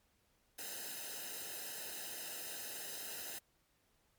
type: noise with comb filter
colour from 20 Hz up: white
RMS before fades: -45 dBFS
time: 0.58-3.39 s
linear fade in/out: 10 ms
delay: 0.88 ms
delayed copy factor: -0.8
effects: pink hiss -75 dBFS RMS until 4.18 s + MP3 96 kbps